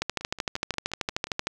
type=two click trains; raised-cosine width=0.2 ms; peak=-23 / -9 dBFS; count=7 / 20; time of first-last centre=0.21-1.27 / 0.02-1.47 s; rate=5.66 / 13.1 Hz; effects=none